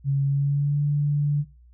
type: tone with pitch glide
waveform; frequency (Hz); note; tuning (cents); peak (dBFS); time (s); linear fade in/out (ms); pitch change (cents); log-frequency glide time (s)
sine; 138.59 to 145.73; C#3 to D3; 0 to -13; -19; 0.04-1.45; 50; +87; 0.24-0.82
effects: noise-tail reverb RT60 0.4 s tail -24 dB re dry + added 60 Hz sine -49 dBFS peak until 1.73 s

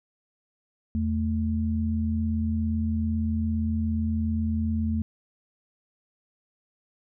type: tone pair together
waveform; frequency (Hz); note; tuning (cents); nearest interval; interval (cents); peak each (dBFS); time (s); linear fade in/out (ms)
sine; 82.63 / 220.6; E2 / A3; +5 / +5; octave + perfect fourth; 1700; -26; 0.95-5.02; 0
effects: none

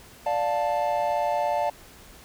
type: chord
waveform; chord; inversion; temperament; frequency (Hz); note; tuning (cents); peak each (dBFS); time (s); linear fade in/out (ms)
triangle; D minor; none; just; 587.3 / 704.8 / 881; D5 / F5 / A5; 0 / +16 / +2; -25; 0.26-1.7; 5
effects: pink hiss -49 dBFS RMS until 2.24 s

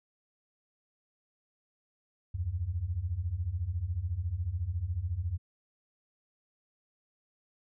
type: beating tone pair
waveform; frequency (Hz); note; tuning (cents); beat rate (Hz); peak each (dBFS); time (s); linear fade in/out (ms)
sine; 78.4 / 92.4; D#2 / F#2; +14 / -2; 14; -35 / -32; 2.34-5.38; 10
effects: none

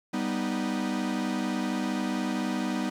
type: chord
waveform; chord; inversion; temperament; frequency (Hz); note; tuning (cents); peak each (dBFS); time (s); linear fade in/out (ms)
45% pulse; G augmented; none; equal; 196 / 246.9 / 311.1; G3 / B3 / D#4; 0 / 0 / 0; -32 / -31 / -33; 0.13-2.9; 10
effects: low-pass 8000 Hz 12 dB/octave + 9-bit

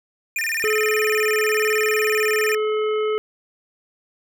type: tone with vibrato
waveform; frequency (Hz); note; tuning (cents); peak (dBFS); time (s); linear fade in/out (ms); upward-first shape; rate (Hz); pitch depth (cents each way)
square; 2093; C7; 0; -22; 0.36-2.55; 2; square; 19; 250
type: harmonic tone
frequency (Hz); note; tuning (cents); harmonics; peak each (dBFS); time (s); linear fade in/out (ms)
429.1; A4; -43; 1 / 3 / 5 / 7; -19 / -29 / -35 / -37; 0.64-3.18; 0
effects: none

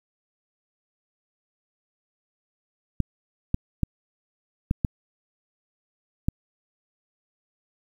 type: clicks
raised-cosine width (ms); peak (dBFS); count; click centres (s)
5; -9; 6; 3.003 / 3.544 / 3.833 / 4.711 / 4.848 / 6.285
effects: 8-bit

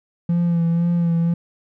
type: tone with vibrato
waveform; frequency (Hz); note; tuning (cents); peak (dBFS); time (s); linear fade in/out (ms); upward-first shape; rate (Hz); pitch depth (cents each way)
triangle; 170; F3; -46; -13; 0.29-1.34; 5; sine; 2; 29
effects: tanh soft clip ceiling -9 dBFS

